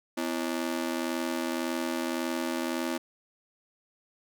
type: ring-modulated tone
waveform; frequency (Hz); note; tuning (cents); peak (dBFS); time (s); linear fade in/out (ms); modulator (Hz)
sawtooth; 293.7; D4; 0; -22; 0.17-2.98; 10; 40.9
effects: none